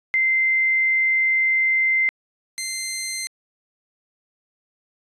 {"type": "tone pair in turn", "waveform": ["sine", "10% pulse"], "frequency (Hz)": [2080, 2080], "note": ["C7", "C7"], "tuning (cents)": [-11, -11], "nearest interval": "unison", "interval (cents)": 0, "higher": "neither", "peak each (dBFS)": -16, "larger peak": "neither", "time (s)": [[0.14, 2.09], [2.58, 3.27]], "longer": "first", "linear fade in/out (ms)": 0, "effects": ["resampled to 22050 Hz"]}